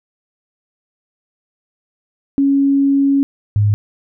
sine tone pair in turn, 277.2 / 103.83 Hz, C#4 / G#2, 0 / 0 cents, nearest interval octave + perfect fourth, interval 1700 cents, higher first, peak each -10 / -10 dBFS, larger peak neither, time 2.38-3.23 / 3.56-3.74 s, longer first, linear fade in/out 0 ms, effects none

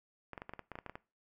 clicks, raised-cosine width 0.5 ms, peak -28 dBFS, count 12, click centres 0.333 / 0.378 / 0.419 / 0.494 / 0.536 / 0.593 / 0.717 / 0.755 / 0.788 / 0.863 / 0.896 / 0.955 s, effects noise-tail reverb RT60 0.3 s tail -20 dB re dry

